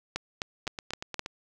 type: two click trains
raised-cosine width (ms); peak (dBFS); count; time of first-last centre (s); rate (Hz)
0.2; -13 / -18; 5 / 6; 0.16-1.194 / 0.67-1.261; 3.87 / 8.46
effects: none